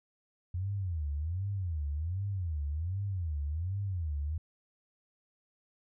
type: tone with vibrato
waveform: sine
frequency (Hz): 85.1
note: F2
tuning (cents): -44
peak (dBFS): -31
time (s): 0.54-4.38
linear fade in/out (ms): 5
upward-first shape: sine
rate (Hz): 1.3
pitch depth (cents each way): 290
effects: none